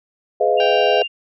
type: chord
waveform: sine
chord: F half-diminished seventh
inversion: first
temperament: just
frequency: 419.1 / 502.9 / 628.6 / 698.5 Hz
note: Ab4 / Cb5 / Eb5 / F5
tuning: +16 / +31 / +18 / 0 cents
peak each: -19 dBFS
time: 0.4-1.03 s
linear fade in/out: 10 ms
type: tone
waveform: sine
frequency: 2794 Hz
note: F7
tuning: in tune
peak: -22 dBFS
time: 0.57-1.08 s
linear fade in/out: 20 ms
type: harmonic tone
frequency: 782 Hz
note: G5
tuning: 4 cents flat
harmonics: 1 / 2 / 3 / 4 / 5 / 6 / 7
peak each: -25 / -28 / -35 / -34 / -34 / -39 / -39 dBFS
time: 0.6-1.02 s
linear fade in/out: 2 ms
effects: none